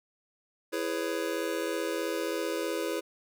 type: chord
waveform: square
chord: C# minor seventh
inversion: first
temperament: just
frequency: 332.6 / 415.8 / 498.9 / 554.4 Hz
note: E4 / G#4 / B4 / C#5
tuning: +16 / +2 / +17 / 0 cents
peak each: -35 / -36 / -36 / -38 dBFS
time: 0.72-3.01 s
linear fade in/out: 20 ms
effects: none